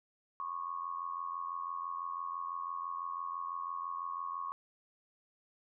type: tone with amplitude modulation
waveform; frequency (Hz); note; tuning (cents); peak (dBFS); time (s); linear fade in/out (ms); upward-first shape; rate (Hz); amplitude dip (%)
sine; 1100; C#6; -14; -33; 0.4-4.52; 0; sine; 86; 80
effects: none